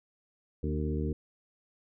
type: harmonic tone with a mistuned harmonic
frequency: 76.2 Hz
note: D#2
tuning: 36 cents flat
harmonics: 1 / 2 / 3 / 4 / 5 / 6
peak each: -32 / -35 / -37 / -38 / -39 / -40 dBFS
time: 0.63-1.13 s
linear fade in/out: 5 ms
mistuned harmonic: 4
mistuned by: -31 cents
effects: none